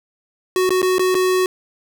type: tone with dropouts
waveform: square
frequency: 370 Hz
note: F#4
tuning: in tune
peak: -15 dBFS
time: 0.56-1.46 s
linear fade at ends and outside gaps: 1 ms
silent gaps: 0.693-0.705 / 0.818-0.828 / 0.983-0.994 / 1.145-1.151 s
effects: none